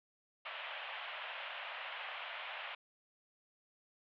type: band-pass noise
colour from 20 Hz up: white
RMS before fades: -45 dBFS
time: 0.45-2.75 s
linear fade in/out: 5 ms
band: 570 to 3200 Hz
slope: 48 dB/octave
effects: none